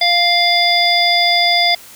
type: harmonic tone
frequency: 698.5 Hz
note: F5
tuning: in tune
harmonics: 1 / 3 / 5 / 7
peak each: -16 / -16 / -16 / -16 dBFS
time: 0.01-1.75 s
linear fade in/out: 5 ms
effects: white hiss -39 dBFS RMS until 1.95 s